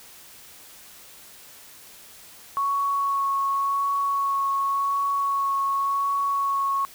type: tone with vibrato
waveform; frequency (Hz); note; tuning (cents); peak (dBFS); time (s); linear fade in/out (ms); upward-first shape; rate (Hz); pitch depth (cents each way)
sine; 1108.7; C#6; 0; -21; 2.57-6.85; 0; sine; 0.9; 12
effects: white hiss -47 dBFS RMS until 6.94 s